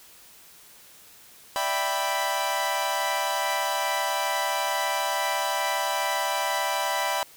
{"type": "chord", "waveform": "sawtooth", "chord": "E minor seventh", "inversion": "third", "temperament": "equal", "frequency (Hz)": [587.3, 659.3, 784, 987.8], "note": ["D5", "E5", "G5", "B5"], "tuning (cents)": [0, 0, 0, 0], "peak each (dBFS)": [-29, -28, -26, -24], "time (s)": [1.56, 7.23], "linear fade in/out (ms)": 0, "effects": ["white hiss -51 dBFS RMS until 7.36 s"]}